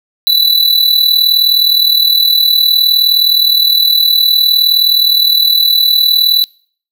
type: tone with amplitude modulation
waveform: square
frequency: 3969 Hz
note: B7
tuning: 8 cents sharp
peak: -5 dBFS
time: 0.27-6.44 s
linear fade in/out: 0 ms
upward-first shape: sine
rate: 39.4 Hz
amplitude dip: 65%
effects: noise-tail reverb RT60 0.5 s tail -25 dB re dry